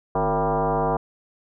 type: tone with frequency modulation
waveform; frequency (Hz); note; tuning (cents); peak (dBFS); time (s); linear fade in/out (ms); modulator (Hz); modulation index
sine; 155.56; D#3; 0; -19; 0.15-0.97; 5; 206; 4.5
effects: none